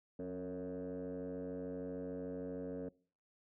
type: tone with frequency modulation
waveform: sine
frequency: 362.5 Hz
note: F#4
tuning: 35 cents flat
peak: -38 dBFS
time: 0.19-2.89 s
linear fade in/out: 5 ms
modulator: 93.3 Hz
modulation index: 2.1
effects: noise-tail reverb RT60 0.5 s tail -25 dB re dry + tanh soft clip ceiling -38 dBFS